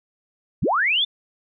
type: linear sweep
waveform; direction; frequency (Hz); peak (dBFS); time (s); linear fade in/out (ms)
sine; up; 55 to 3611; -17; 0.62-1.05; 10
effects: none